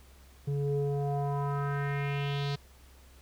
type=tone with low-pass filter sweep; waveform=square; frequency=141.8 Hz; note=C#3; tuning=40 cents sharp; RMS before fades=-31 dBFS; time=0.47-2.56 s; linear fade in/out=10 ms; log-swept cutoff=300 to 4400 Hz; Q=3.3; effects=added 66 Hz sine -54 dBFS peak until 3.21 s + pink hiss -60 dBFS RMS until 3.21 s